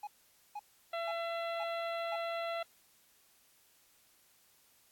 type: tone bursts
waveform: triangle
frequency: 833 Hz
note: G#5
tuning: 5 cents sharp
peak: -37 dBFS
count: 5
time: 0.03-2.16 s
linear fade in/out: 5 ms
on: 42 ms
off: 480 ms
type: harmonic tone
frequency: 673 Hz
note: E5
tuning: 36 cents sharp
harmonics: 1 / 2 / 3 / 4 / 5 / 6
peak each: -36 / -42 / -46 / -48 / -50 / -52 dBFS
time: 0.93-2.63 s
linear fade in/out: 5 ms
effects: white hiss -67 dBFS RMS until 4.91 s + AAC 64 kbps